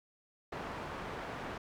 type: low-pass noise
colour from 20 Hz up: white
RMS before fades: -42 dBFS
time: 0.52-1.58 s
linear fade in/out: 5 ms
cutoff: 1200 Hz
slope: 12 dB/octave
effects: none